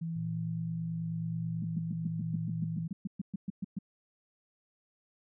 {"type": "tone with pitch glide", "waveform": "sine", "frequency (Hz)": [165.1, 163.86], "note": ["E3", "E3"], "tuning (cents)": [3, -10], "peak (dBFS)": -33, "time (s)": [0.01, 2.88], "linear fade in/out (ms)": 10, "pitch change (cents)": -13, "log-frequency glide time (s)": [1.61, 2.27]}
{"type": "tone with tremolo", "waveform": "sine", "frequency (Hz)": 115.8, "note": "A#2", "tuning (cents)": -11, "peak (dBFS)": -37, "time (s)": [0.15, 2.86], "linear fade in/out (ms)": 20, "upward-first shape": "sine", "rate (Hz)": 0.98, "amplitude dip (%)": 40}
{"type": "tone bursts", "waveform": "sine", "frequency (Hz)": 193, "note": "G3", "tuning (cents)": -27, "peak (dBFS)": -31, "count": 16, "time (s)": [1.62, 3.788], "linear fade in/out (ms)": 5, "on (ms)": 23, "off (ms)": 120}
{"effects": []}